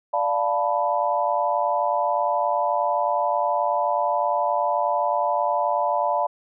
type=chord; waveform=sine; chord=B half-diminished seventh; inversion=first; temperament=equal; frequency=587.3 / 698.5 / 880 / 987.8 Hz; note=D5 / F5 / A5 / B5; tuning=0 / 0 / 0 / 0 cents; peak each=-25 dBFS; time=0.13-6.27 s; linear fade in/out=10 ms; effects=none